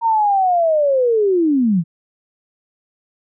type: linear sweep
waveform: sine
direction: down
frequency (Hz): 932.3 to 154.9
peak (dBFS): -12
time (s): 0.01-1.84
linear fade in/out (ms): 50
effects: none